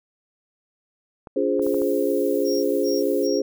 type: clicks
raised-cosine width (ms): 1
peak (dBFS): -24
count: 5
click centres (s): 1.272 / 1.595 / 1.666 / 1.744 / 1.818
type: chord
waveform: sine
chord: D half-diminished seventh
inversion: none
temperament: equal with one note detuned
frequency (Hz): 286.1 / 349.2 / 415.3 / 523.3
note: D4 / F4 / Ab4 / C5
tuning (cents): -45 / 0 / 0 / 0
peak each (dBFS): -25 / -26 / -23 / -24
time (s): 1.36-3.42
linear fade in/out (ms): 5
type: noise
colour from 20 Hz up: violet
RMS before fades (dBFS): -41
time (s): 1.62-3.27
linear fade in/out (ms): 2
type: tone bursts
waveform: triangle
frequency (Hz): 5588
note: F8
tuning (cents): 0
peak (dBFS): -30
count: 3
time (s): 2.44-3.42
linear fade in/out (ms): 50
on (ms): 200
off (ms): 190
effects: none